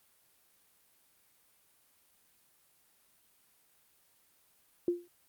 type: tone with exponential decay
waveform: sine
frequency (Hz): 349.2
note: F4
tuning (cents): 0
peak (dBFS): -23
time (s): 4.88-5.08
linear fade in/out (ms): 2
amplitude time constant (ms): 43
effects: white hiss -68 dBFS RMS until 5.28 s + Opus 32 kbps